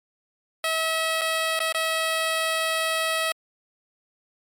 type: tone with dropouts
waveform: 10% pulse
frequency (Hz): 645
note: E5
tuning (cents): -38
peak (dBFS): -14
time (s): 0.64-3.32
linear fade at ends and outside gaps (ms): 2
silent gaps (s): 1.212-1.216 / 1.592-1.602 / 1.724-1.746
effects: MP3 64 kbps